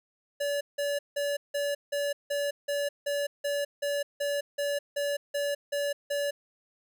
square tone bursts, 573 Hz, D5, 43 cents flat, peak -28 dBFS, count 16, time 0.4-6.31 s, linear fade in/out 10 ms, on 210 ms, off 170 ms, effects none

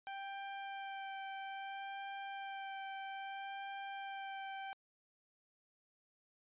sawtooth tone with vibrato, 784 Hz, G5, in tune, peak -39 dBFS, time 0.07-4.73 s, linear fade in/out 0 ms, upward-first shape sine, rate 0.61 Hz, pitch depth 12 cents each way, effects resampled to 8000 Hz

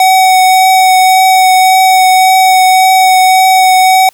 square tone with vibrato, 750 Hz, F#5, 23 cents sharp, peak -4 dBFS, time 0-4.09 s, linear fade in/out 2 ms, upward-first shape triangle, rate 1.8 Hz, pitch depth 13 cents each way, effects white hiss -46 dBFS RMS until 4.13 s

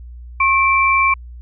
sine tone pair together, 1082.1 / 2337 Hz, C#6 / D7, -42 / -9 cents, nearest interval octave + minor second, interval 1333 cents, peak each -14 dBFS, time 0.4-1.14 s, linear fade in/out 5 ms, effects added 60 Hz sine -32 dBFS peak until 1.41 s

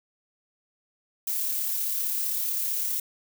violet noise with amplitude modulation, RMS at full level -27 dBFS, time 1.27-3 s, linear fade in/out 5 ms, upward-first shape sine, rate 35.5 Hz, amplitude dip 25%, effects none

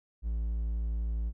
triangle tone, 56 Hz, A1, 31 cents sharp, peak -27 dBFS, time 0.22-1.33 s, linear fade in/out 50 ms, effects none

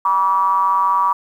triangle ring-modulated tone, 92.5 Hz, F#2, in tune, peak -8 dBFS, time 0.05-1.13 s, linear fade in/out 5 ms, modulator 1060 Hz, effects 8-bit

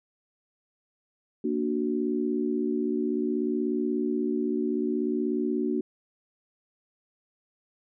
sine chord, Bb augmented, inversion none, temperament equal, 233.1 / 293.7 / 370 Hz, Bb3 / D4 / F#4, 0 / 0 / 0 cents, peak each -29 dBFS, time 1.44-5.81 s, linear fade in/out 5 ms, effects none

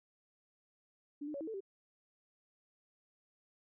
sine tone with pitch steps, 290.2 / 302.4 / 561 / 319.9 / 443.7 / 389.7 Hz, D4 / D#4 / C#5 / D#4 / A4 / G4, -21 / -49 / +21 / +48 / +14 / -10 cents, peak -39 dBFS, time 1.21-1.606 s, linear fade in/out 10 ms, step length 66 ms, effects none

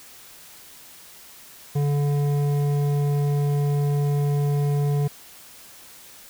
sine tone with hard clipping, 144.1 Hz, D3, 33 cents flat, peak -21 dBFS, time 1.75-5.08 s, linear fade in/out 10 ms, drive 10 dB, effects white hiss -46 dBFS RMS until 6.29 s

